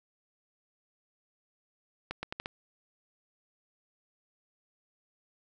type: accelerating click train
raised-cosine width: 0.3 ms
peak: -19 dBFS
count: 5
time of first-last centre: 2.11-2.459 s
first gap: 120 ms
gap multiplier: 0.79
effects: none